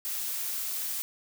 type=noise; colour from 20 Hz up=blue; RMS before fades=-33 dBFS; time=0.05-1.02 s; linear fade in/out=0 ms; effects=none